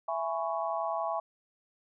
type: chord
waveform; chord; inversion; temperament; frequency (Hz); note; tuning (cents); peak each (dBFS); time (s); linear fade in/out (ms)
sine; C# minor seventh; first; just; 665.2 / 831.5 / 997.9 / 1108.7; E5 / G#5 / B5 / C#6; +16 / +2 / +18 / 0; -33 / -35 / -38 / -36; 0.08-1.2; 5
effects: none